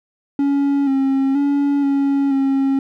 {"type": "tone with pitch steps", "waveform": "triangle", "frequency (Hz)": [280.7, 269.9, 283.4, 278, 271.4], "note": ["C#4", "C#4", "C#4", "C#4", "C#4"], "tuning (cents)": [22, -46, 38, 5, -36], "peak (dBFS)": -12, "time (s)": [0.39, 2.79], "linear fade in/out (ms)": 2, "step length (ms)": 480, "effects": []}